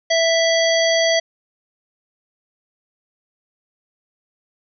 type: harmonic tone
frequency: 659.3 Hz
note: E5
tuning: in tune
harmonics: 1 / 3 / 5 / 7 / 9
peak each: -16 / -21 / -23 / -24 / -26 dBFS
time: 0.1-1.2 s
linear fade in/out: 10 ms
effects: none